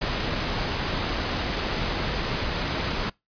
pink noise, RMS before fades -27 dBFS, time 0.01-3.1 s, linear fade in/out 10 ms, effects noise-tail reverb RT60 0.2 s tail -24 dB re dry + resampled to 11025 Hz

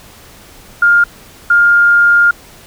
sine tone bursts at uneven times, 1409 Hz, F6, 15 cents sharp, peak -5 dBFS, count 2, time 0.82-1.04 / 1.5-2.31 s, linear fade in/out 5 ms, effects pink hiss -39 dBFS RMS until 2.66 s

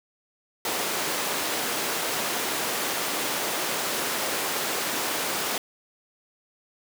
pink high-pass noise, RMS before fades -28 dBFS, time 0.65-5.58 s, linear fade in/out 2 ms, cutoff 350 Hz, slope 12 dB/octave, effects none

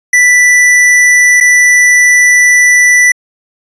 square tone with dropouts, 1975.5 Hz, B6, in tune, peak -4 dBFS, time 0.13-3.12 s, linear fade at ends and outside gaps 5 ms, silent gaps 1.403-1.408 s, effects resampled to 22050 Hz

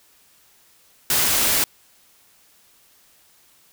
white noise, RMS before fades -19 dBFS, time 1.1-1.64 s, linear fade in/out 2 ms, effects white hiss -56 dBFS RMS until 3.72 s

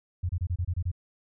sine tone bursts, 88.5 Hz, F2, 23 cents sharp, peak -25 dBFS, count 8, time 0.23-0.916 s, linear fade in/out 10 ms, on 63 ms, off 26 ms, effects none

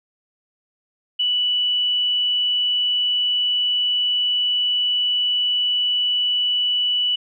sine tone, 2960 Hz, F#7, in tune, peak -17 dBFS, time 1.19-7.16 s, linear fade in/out 10 ms, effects none

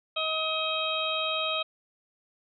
harmonic tone with a mistuned harmonic, 633 Hz, D#5, 30 cents sharp, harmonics 1 / 2 / 4 / 5 / 6, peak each -33 / -33 / -33 / -33 / -33 dBFS, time 0.16-1.63 s, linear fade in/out 10 ms, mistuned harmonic 5, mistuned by +15 cents, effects none

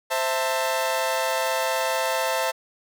sawtooth chord, A minor, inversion first, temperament equal with one note detuned, 523.3 / 659.3 / 893.8 Hz, C5 / E5 / A5, 0 / 0 / +27 cents, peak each -23 dBFS, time 0.1-2.52 s, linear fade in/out 20 ms, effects none

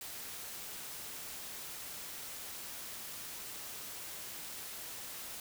white noise, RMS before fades -45 dBFS, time 0.01-5.4 s, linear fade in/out 2 ms, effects none

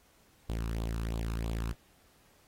sawtooth tone with flanger, 56.1 Hz, A1, 34 cents sharp, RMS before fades -34 dBFS, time 0.49-1.73 s, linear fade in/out 5 ms, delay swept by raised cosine 0.25 to 0.79 ms, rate 3 Hz, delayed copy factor +0.55, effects pink hiss -65 dBFS RMS until 2.47 s + AAC 48 kbps

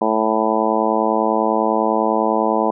harmonic tone, 110 Hz, A2, in tune, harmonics 2 / 3 / 4 / 5 / 6 / 7 / 8 / 9, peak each -23 / -23 / -23 / -23 / -23 / -23 / -23 / -23 dBFS, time 0.01-2.71 s, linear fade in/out 5 ms, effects none

